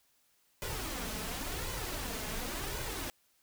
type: noise with flanger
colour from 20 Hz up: pink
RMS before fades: -38 dBFS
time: 0.62-3.1 s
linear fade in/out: 0 ms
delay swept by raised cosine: 2 to 4.7 ms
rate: 0.92 Hz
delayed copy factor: +0.55
effects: white hiss -71 dBFS RMS until 3.42 s